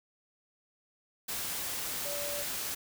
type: tone in noise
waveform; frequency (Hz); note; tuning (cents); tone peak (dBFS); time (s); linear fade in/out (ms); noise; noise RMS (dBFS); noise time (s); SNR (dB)
sine; 577; D5; -31; -38; 2.05-2.43; 10; white; -36; 1.28-2.75; -5
effects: none